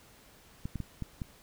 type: clicks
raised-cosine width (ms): 5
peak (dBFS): -23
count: 5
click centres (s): 0.655 / 0.757 / 0.803 / 1.023 / 1.218
effects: pink hiss -58 dBFS RMS until 1.42 s